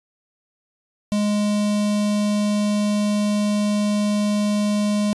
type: tone with notch filter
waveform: square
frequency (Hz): 207.7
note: G#3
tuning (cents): 0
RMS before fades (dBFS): -20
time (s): 1.12-5.13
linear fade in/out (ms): 0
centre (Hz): 1600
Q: 1.1
effects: resampled to 24000 Hz